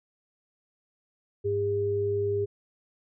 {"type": "tone pair together", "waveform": "sine", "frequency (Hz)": [101.2, 404.8], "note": ["G#2", "G#4"], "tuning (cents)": [-44, -44], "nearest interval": "2 octaves", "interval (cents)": 2400, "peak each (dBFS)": [-32, -25], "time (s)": [1.44, 2.46], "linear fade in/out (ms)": 20, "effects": []}